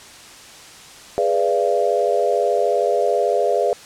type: chord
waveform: sine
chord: G# diminished seventh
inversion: none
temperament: equal with one note detuned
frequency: 415.3 / 493.9 / 587.3 / 684.9 Hz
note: G#4 / B4 / D5 / F5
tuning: 0 / 0 / 0 / -34 cents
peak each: -21 dBFS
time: 1.18-3.73 s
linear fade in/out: 0 ms
effects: white hiss -41 dBFS RMS until 3.85 s + low-pass 8000 Hz 12 dB/octave